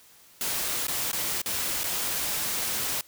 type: noise with dropouts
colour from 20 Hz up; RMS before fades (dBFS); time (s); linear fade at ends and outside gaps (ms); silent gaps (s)
white; -29; 0.41-3.01; 1; 0.869-0.882 / 1.115-1.13 / 1.417-1.46 / 1.834-1.84
effects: white hiss -55 dBFS RMS until 3.07 s